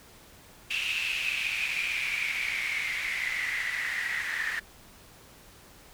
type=noise with band-pass filter sweep; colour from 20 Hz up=white; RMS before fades=-31 dBFS; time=0.7-4.6 s; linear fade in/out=10 ms; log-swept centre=2700 to 1800 Hz; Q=9.8; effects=pink hiss -53 dBFS RMS until 5.93 s